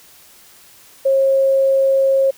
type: tone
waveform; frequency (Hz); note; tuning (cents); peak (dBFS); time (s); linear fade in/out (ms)
sine; 540; C#5; -45; -11; 1.05-2.31; 10
effects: white hiss -46 dBFS RMS until 2.37 s